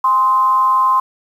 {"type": "tone with frequency modulation", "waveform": "sine", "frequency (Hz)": 1042, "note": "C6", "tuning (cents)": -7, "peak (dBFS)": -10, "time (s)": [0.04, 1], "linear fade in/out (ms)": 5, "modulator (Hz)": 221, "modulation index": 0.35, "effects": ["7-bit"]}